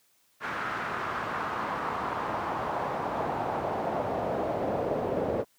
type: noise with band-pass filter sweep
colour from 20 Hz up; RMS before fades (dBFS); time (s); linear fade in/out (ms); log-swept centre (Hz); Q
brown; -31; 0.4-5.45; 50; 1500 to 520; 2.2
effects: white hiss -67 dBFS RMS until 5.58 s + high-pass 80 Hz 12 dB/octave

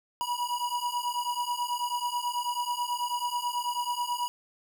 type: beating tone pair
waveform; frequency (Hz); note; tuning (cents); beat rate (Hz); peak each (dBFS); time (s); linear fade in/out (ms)
square; 965 / 974.2; B5 / B5; -40 / -24; 9.2; -33 / -32; 0.21-4.28; 0
effects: none

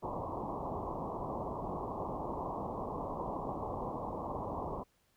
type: low-pass noise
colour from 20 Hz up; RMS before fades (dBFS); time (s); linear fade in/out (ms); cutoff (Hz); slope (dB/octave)
white; -39; 0.02-4.84; 20; 1100; 96
effects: pink hiss -73 dBFS RMS until 5.16 s

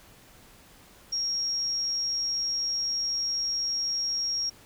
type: tone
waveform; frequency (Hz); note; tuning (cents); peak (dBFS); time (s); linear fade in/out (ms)
sine; 5588; F8; 0; -26; 1.12-4.5; 10
effects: pink hiss -54 dBFS RMS until 4.65 s

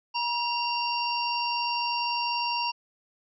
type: harmonic tone with a mistuned harmonic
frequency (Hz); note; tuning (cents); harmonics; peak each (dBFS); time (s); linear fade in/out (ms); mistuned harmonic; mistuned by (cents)
924; A#5; -16; 1 / 3 / 5 / 6; -28 / -32 / -34 / -35; 0.14-2.72; 20; 1; +57
effects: none

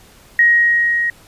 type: tone with level ramp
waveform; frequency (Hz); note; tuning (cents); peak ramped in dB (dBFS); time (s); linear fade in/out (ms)
sine; 1885; A#6; +19; -7 to -15; 0.39-1.1; 2
effects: pink hiss -46 dBFS RMS until 1.27 s + resampled to 32000 Hz

